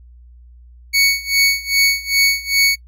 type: tone with tremolo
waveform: 25% pulse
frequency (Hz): 2226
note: C#7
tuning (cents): +7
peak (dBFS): -6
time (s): 0.93-2.76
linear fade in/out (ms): 20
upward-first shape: sine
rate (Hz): 2.5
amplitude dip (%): 90
effects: noise-tail reverb RT60 0.1 s tail -25 dB re dry + added 60 Hz sine -40 dBFS peak until 2.87 s